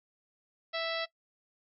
harmonic tone, 659.3 Hz, E5, in tune, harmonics 1 / 2 / 3 / 4 / 5 / 6 / 7 / 8, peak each -35 / -40 / -39 / -43 / -41 / -41 / -44 / -47 dBFS, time 0.73-1.06 s, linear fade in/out 20 ms, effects noise-tail reverb RT60 0.1 s tail -20 dB re dry

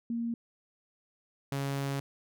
sine / sawtooth tone pair in turn, 233.1 / 138.6 Hz, A#3 / C#3, 0 / 0 cents, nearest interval major sixth, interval 900 cents, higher first, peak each -30 / -27 dBFS, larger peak second, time 0.1-0.34 / 1.52-2 s, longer second, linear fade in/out 2 ms, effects none

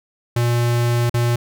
square tone with dropouts, 119.4 Hz, A#2, 42 cents sharp, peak -16 dBFS, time 0.36-1.36 s, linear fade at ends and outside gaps 5 ms, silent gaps 1.097-1.141 s, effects none

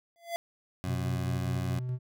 square tone with exponential growth, 681 Hz, F5, 44 cents flat, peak -28 dBFS, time 0.16-0.36 s, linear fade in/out 0 ms, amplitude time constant 43 ms
20% pulse tone, 91 Hz, F#2, 28 cents flat, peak -28 dBFS, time 0.84-1.79 s, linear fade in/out 0 ms
triangle tone with tremolo, 125.9 Hz, B2, 34 cents sharp, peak -27 dBFS, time 0.85-1.99 s, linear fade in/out 50 ms, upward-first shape square, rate 4.8 Hz, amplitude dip 30%
effects none

